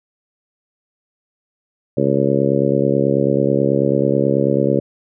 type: harmonic tone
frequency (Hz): 69.2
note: C#2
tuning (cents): -2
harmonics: 2 / 3 / 4 / 5 / 6 / 7 / 8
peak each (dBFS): -21 / -21 / -21 / -21 / -21 / -21 / -21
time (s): 1.97-4.8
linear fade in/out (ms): 5
effects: none